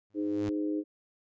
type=tone with exponential growth; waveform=sawtooth; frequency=103.83 Hz; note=G#2; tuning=in tune; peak=-29 dBFS; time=0.1-0.49 s; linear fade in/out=0 ms; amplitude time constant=84 ms
type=harmonic tone; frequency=102.9 Hz; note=G#2; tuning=16 cents flat; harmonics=3 / 4 / 5; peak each=-29 / -37 / -41 dBFS; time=0.14-0.84 s; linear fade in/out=50 ms
effects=resampled to 16000 Hz